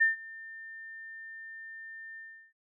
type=tone with ADSR envelope; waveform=sine; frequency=1800 Hz; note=A6; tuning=39 cents sharp; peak=-19 dBFS; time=0-2.53 s; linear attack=17 ms; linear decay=140 ms; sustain=-23 dB; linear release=360 ms; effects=none